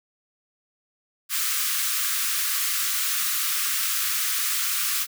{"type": "high-pass noise", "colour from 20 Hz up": "white", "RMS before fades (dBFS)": -25, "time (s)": [1.29, 5.07], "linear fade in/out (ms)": 50, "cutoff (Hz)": 1100, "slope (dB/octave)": 96, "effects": []}